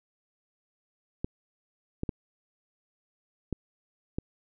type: clicks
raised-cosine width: 3 ms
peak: -17 dBFS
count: 5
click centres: 1.245 / 2.034 / 2.092 / 3.527 / 4.185 s
effects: none